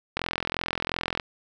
click train, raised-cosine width 0.3 ms, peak -10 dBFS, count 45, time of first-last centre 0.17-1.198 s, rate 42.8 Hz, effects none

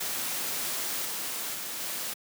white noise with level steps, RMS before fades -32 / -34 / -36 / -34 dBFS, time 0-2.14 s, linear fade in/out 10 ms, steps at 1.05 / 1.54 / 1.8 s, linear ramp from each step 5 ms, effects high-pass 150 Hz 12 dB/octave

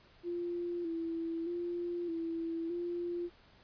sine tone with vibrato, 339.1 Hz, E4, 49 cents sharp, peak -34 dBFS, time 0.23-3.3 s, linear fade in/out 50 ms, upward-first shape square, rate 0.81 Hz, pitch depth 43 cents each way, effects pink hiss -62 dBFS RMS until 3.63 s + resampled to 11025 Hz

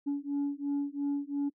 sine beating tone pair, 282.7 / 285.6 Hz, C#4 / D4, +34 / -48 cents, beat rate 2.9 Hz, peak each -31 dBFS, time 0.06-1.5 s, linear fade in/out 20 ms, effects noise-tail reverb RT60 0.1 s tail -25 dB re dry + tanh soft clip ceiling -26 dBFS

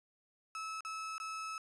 35% pulse tone with dropouts, 1300 Hz, E6, 24 cents flat, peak -38 dBFS, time 0.55-1.58 s, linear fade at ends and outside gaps 1 ms, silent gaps 0.807-0.849 / 1.181-1.2 s, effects resampled to 22050 Hz

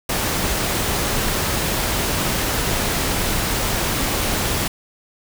pink noise, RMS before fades -21 dBFS, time 0.09-4.68 s, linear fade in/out 5 ms, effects none

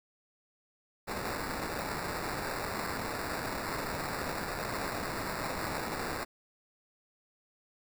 blue noise with sample-and-hold, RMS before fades -36 dBFS, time 1.07-6.25 s, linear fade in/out 20 ms, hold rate 3150 Hz, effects none

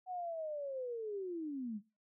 sine linear sweep, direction down, 748 to 196 Hz, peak -38 dBFS, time 0.06-1.81 s, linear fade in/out 50 ms, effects noise-tail reverb RT60 0.3 s tail -21 dB re dry

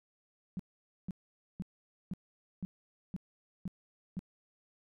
sine tone bursts, 185 Hz, F#3, in tune, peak -34 dBFS, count 8, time 0.57-4.192 s, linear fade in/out 0 ms, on 24 ms, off 490 ms, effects none

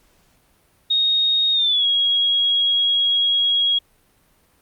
sine tone with pitch glide, 3729 to 3303 Hz, A#7 to G#7, 0 to -10 cents, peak -15 dBFS, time 0.9-3.79 s, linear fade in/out 10 ms, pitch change -210 cents, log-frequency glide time 1.53-1.86 s, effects pink hiss -59 dBFS RMS until 4.61 s + Opus 48 kbps

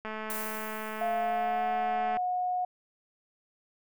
click train, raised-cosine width 0.5 ms, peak -23 dBFS, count 461, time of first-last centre 0.05-2.17 s, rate 217 Hz
violet noise with exponential decay, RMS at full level -35 dBFS, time 0.3-1.96 s, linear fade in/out 0 ms, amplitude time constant 360 ms
sine tone with pitch glide, 692 to 726.8 Hz, F5 to F#5, -16 to -31 cents, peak -27 dBFS, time 1.01-2.65 s, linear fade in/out 5 ms, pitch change +85 cents, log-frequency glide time 1.11-1.66 s
effects none

